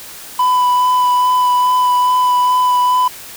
triangle tone with vibrato, 996 Hz, B5, 14 cents sharp, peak -8 dBFS, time 0.39-3.08 s, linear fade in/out 5 ms, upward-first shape sine, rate 2.4 Hz, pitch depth 12 cents each way, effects white hiss -33 dBFS RMS until 3.36 s

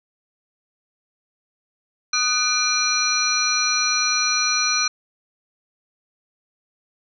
sine tone cluster, 1240 / 1500 / 2400 / 4119 / 5850 Hz, D#6 / F#6 / D7 / C8 / F#8, -6 / +23 / +37 / -28 / -21 cents, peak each -26 / -28 / -25 / -22 / -23 dBFS, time 2.13-4.88 s, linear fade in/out 5 ms, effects none

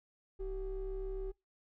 triangle ring-modulated tone, 208.6 Hz, G#3, 8 cents sharp, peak -30 dBFS, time 0.39-1.32 s, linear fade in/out 20 ms, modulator 175 Hz, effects noise-tail reverb RT60 0.2 s tail -24 dB re dry + tanh soft clip ceiling -32 dBFS

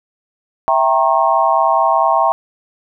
sine chord, E diminished seventh, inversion none, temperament equal with one note detuned, 659.3 / 784 / 932.3 / 1082.8 Hz, E5 / G5 / Bb5 / Db6, 0 / 0 / 0 / -41 cents, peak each -16 dBFS, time 0.68-2.32 s, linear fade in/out 0 ms, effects none

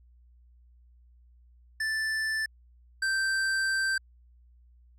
square tone pair in turn, 1760 / 1562.6 Hz, A6 / G6, 0 / -6 cents, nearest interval major second, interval 206 cents, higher first, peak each -28 / -26 dBFS, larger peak second, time 1.8-2.46 / 3.02-3.98 s, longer second, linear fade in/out 5 ms, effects added 60 Hz sine -55 dBFS peak until 4.98 s + low-pass 9000 Hz 12 dB/octave

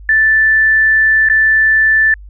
sine tone with dropouts, 1760 Hz, A6, in tune, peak -7 dBFS, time 0.09-2.14 s, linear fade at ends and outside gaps 2 ms, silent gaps 1.288-1.298 s, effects added 50 Hz sine -31 dBFS peak until 2.29 s

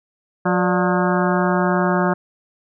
harmonic tone with a mistuned harmonic, 179.9 Hz, F#3, 48 cents flat, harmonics 1 / 2 / 3 / 4 / 5 / 6 / 7 / 8 / 9, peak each -19 / -22 / -24 / -25 / -26 / -27 / -27 / -28 / -29 dBFS, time 0.45-2.14 s, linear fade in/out 10 ms, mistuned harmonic 3, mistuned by +130 cents, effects none

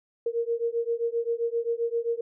sine beating tone pair, 462.4 / 470 Hz, A#4 / A#4, -14 / +14 cents, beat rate 7.6 Hz, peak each -28 dBFS, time 0.26-2.21 s, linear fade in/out 5 ms, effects none

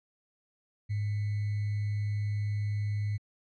sine tone with sample-and-hold, 103.83 Hz, G#2, in tune, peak -28 dBFS, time 0.89-3.18 s, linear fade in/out 20 ms, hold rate 2100 Hz, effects low-pass 4000 Hz 12 dB/octave

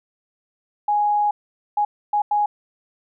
sine tone bursts at uneven times, 830.6 Hz, G#5, in tune, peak -16 dBFS, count 4, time 0.88-1.31 / 1.77-1.85 / 2.13-2.22 / 2.31-2.46 s, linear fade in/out 5 ms, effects none

